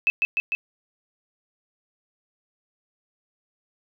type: tone with echo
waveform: sine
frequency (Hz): 2610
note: E7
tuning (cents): -18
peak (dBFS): -16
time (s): 0.07-0.1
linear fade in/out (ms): 0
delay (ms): 150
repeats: 3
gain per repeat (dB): -2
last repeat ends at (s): 0.55
effects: none